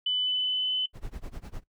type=tone with pitch glide; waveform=sine; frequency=3000 to 3023 Hz; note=F#7 to F#7; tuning=+23 to +36 cents; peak=-24 dBFS; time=0.06-0.86 s; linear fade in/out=5 ms; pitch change=+13 cents; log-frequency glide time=0.21-0.74 s
type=noise with tremolo; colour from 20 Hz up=brown; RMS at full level=-35 dBFS; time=0.93-1.64 s; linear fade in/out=50 ms; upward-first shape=sine; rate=9.9 Hz; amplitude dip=95%
effects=noise-tail reverb RT60 0.1 s tail -19 dB re dry